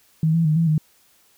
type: tone with pitch steps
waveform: sine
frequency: 158.8 / 165.8 / 153.9 / 165.8 / 154.5 Hz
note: D#3 / E3 / D#3 / E3 / D#3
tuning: +36 / +10 / -19 / +10 / -12 cents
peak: -15 dBFS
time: 0.23-0.78 s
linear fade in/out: 2 ms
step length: 110 ms
effects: white hiss -58 dBFS RMS until 1.37 s